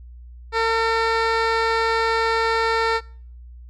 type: tone with low-pass filter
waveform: 15% pulse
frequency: 452.7 Hz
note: A4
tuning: 49 cents sharp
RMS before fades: -20 dBFS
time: 0.52-3.01 s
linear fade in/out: 50 ms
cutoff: 3800 Hz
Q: 1
effects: noise-tail reverb RT60 0.5 s tail -24 dB re dry + added 60 Hz sine -38 dBFS peak until 3.69 s